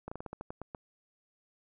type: slowing click train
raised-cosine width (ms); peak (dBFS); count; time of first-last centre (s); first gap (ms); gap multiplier
1; -26; 10; 0.08-0.748; 35; 1.18
effects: none